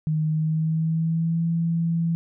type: tone with pitch glide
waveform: sine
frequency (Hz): 155.56 to 166.73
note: D#3 to E3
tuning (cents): 0 to +20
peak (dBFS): -20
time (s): 0.07-2.15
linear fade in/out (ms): 0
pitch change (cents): +120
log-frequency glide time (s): 0.28-1.45
effects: none